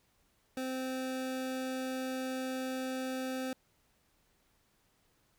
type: tone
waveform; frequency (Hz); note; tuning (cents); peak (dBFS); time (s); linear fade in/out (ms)
25% pulse; 259.6; C4; -13; -31; 0.57-3.53; 2
effects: pink hiss -72 dBFS RMS until 5.38 s